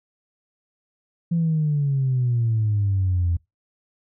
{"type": "exponential sweep", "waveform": "sine", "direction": "down", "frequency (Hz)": [171.1, 84], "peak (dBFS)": -17, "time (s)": [1.31, 3.37], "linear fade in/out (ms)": 10, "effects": ["noise-tail reverb RT60 0.2 s tail -25 dB re dry", "tanh soft clip ceiling -14 dBFS"]}